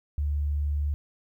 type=tone; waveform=sine; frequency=73 Hz; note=D2; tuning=10 cents flat; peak=-24 dBFS; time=0.18-0.94 s; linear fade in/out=0 ms; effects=11-bit